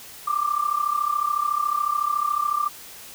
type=tone with amplitude modulation; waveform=sine; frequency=1182 Hz; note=D6; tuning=11 cents sharp; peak=-17 dBFS; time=0.27-2.69 s; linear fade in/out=10 ms; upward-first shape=sine; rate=33.9 Hz; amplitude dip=80%; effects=white hiss -42 dBFS RMS until 3.14 s